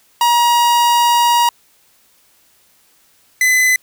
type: tone pair in turn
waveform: 45% pulse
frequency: 952 / 2017 Hz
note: A#5 / B6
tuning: +36 / +36 cents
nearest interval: octave + minor second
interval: 1300 cents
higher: second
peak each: -10 dBFS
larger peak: neither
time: 0.21-1.49 / 3.41-3.76 s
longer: first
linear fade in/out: 2 ms
effects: white hiss -54 dBFS RMS until 3.82 s